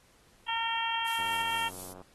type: harmonic tone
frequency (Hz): 457.2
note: A#4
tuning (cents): -34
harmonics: 2 / 3 / 4 / 5 / 6 / 7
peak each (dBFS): -32 / -41 / -38 / -44 / -37 / -35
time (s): 0.48-1.69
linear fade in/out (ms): 10
type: noise with tremolo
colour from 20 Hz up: violet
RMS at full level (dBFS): -38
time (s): 1.06-1.93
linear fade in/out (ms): 5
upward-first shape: triangle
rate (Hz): 4.3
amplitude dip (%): 45
type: click train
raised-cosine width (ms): 1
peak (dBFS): -35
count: 77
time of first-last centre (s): 1.19-2.015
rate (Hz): 92.1
effects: pink hiss -63 dBFS RMS until 2.14 s + AAC 32 kbps